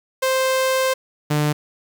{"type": "tone pair in turn", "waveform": "sawtooth", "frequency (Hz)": [523.3, 149.33], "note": ["C5", "D3"], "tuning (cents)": [0, 29], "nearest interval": "octave + minor seventh", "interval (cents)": 2171, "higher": "first", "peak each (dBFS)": -13, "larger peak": "neither", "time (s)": [[0.22, 0.94], [1.3, 1.53]], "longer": "first", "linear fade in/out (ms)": 10, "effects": ["8-bit"]}